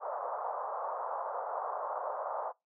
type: band-pass noise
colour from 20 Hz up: pink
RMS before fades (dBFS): -37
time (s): 0-2.53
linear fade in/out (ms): 50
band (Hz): 540 to 1200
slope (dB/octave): 48
effects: noise-tail reverb RT60 0.2 s tail -23 dB re dry